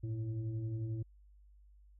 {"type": "tone with frequency modulation", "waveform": "sine", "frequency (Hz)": 114.1, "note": "A#2", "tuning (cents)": -37, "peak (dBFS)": -35, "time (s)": [0.03, 1.03], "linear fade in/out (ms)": 10, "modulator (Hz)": 217, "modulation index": 0.57, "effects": ["added 50 Hz sine -58 dBFS peak until 1.99 s"]}